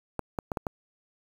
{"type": "clicks", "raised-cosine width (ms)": 1, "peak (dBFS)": -15, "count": 5, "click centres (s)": [0.193, 0.388, 0.518, 0.572, 0.668], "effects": ["7-bit"]}